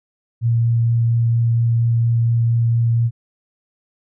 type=tone with vibrato; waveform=sine; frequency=116.54 Hz; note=A#2; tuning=in tune; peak=-13 dBFS; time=0.41-3.11 s; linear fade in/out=50 ms; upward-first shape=triangle; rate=4.3 Hz; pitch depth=9 cents each way; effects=none